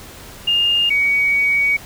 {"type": "tone pair in turn", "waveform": "sine", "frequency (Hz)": [2823, 2252], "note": ["F7", "C#7"], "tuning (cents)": [18, 27], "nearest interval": "major third", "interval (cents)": 391, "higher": "first", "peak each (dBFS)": -13, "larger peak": "neither", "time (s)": [[0.47, 0.9], [0.9, 1.77]], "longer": "second", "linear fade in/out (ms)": 10, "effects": ["pink hiss -38 dBFS RMS until 1.85 s"]}